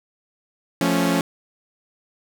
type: chord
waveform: sawtooth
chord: F augmented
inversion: none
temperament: equal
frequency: 174.61 / 220 / 277.2 Hz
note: F3 / A3 / C#4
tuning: 0 / 0 / 0 cents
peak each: -18 / -21 / -17 dBFS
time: 0.81-1.21 s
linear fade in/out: 2 ms
effects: none